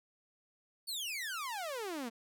sawtooth exponential sweep, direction down, 4600 to 220 Hz, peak -34 dBFS, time 0.87-2.1 s, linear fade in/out 20 ms, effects none

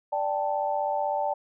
sine chord, D suspended fourth, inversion none, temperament equal, 587.3 / 784 / 880 Hz, D5 / G5 / A5, 0 / 0 / 0 cents, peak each -29 dBFS, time 0.12-1.34 s, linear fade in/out 10 ms, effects none

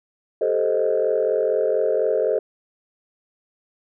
sine chord, A half-diminished seventh, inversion third, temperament equal with one note detuned, 395.9 / 440 / 523.3 / 622.3 Hz, G4 / A4 / C5 / Eb5, +17 / 0 / 0 / 0 cents, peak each -25 / -21 / -22 / -23 dBFS, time 0.41-2.39 s, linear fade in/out 5 ms, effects tanh soft clip ceiling -10 dBFS

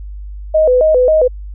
sine tone with vibrato, 561 Hz, C#5, 21 cents sharp, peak -7 dBFS, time 0.54-1.28 s, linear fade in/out 10 ms, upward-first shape square, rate 3.7 Hz, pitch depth 190 cents each way, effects added 50 Hz sine -25 dBFS peak until 1.54 s

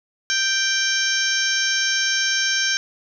harmonic tone, 784 Hz, G5, in tune, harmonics 2 / 3 / 4 / 5 / 6 / 7 / 8, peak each -22 / -29 / -27 / -30 / -34 / -24 / -26 dBFS, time 0.3-2.77 s, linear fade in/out 0 ms, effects 9-bit

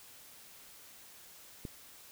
click, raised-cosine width 3 ms, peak -27 dBFS, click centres 1.652 s, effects white hiss -55 dBFS RMS until 2.11 s

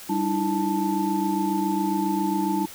sine tone cluster, 195.4 / 301.7 / 329 / 879 Hz, G3 / D4 / E4 / A5, -5 / +47 / -3 / -2 cents, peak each -27 dBFS, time 0.09-2.66 s, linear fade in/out 10 ms, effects white hiss -42 dBFS RMS until 2.74 s

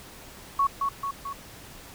sine tone with echo, 1111 Hz, C#6, 4 cents sharp, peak -19 dBFS, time 0.59-0.67 s, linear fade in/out 5 ms, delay 220 ms, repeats 3, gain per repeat -4 dB, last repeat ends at 1.33 s, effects pink hiss -46 dBFS RMS until 1.94 s

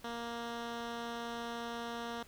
10% pulse tone with low-pass filter, 234.3 Hz, A#3, 9 cents sharp, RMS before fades -41 dBFS, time 0.04-2.23 s, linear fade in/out 5 ms, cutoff 4600 Hz, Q 1, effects pink hiss -59 dBFS RMS until 2.27 s

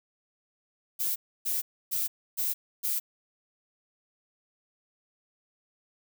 violet noise bursts, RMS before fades -29 dBFS, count 5, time 0.99-3 s, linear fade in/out 20 ms, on 170 ms, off 290 ms, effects none

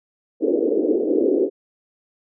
pink band-pass noise, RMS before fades -19 dBFS, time 0.4-1.5 s, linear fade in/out 50 ms, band 290 to 490 Hz, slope 48 dB/octave, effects none

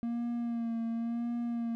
triangle tone with vibrato, 233.1 Hz, A#3, in tune, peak -29 dBFS, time 0.03-1.75 s, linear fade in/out 0 ms, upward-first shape sine, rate 0.94 Hz, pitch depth 32 cents each way, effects none

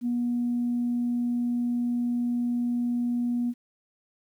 sine tone, 241.2 Hz, B3, 41 cents flat, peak -23 dBFS, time 0.01-3.54 s, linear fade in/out 50 ms, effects tanh soft clip ceiling -19 dBFS + 10-bit

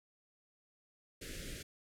pink band-stop noise, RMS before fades -45 dBFS, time 1.21-1.63 s, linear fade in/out 10 ms, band 560 to 1500 Hz, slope 48 dB/octave, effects low-pass 12000 Hz 12 dB/octave

